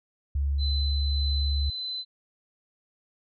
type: tone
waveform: sine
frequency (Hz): 70.3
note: C#2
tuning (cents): +25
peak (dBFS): -23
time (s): 0.35-1.7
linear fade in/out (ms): 5
type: tone with tremolo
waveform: sine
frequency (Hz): 4035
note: B7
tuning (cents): +36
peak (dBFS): -30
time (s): 0.58-2.05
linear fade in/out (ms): 50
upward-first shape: sine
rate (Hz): 1.7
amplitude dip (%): 25
effects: none